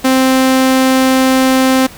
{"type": "tone", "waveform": "sawtooth", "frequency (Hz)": 261.6, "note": "C4", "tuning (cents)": 0, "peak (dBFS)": -4, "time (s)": [0.04, 1.87], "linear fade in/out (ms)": 10, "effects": ["pink hiss -35 dBFS RMS until 1.97 s"]}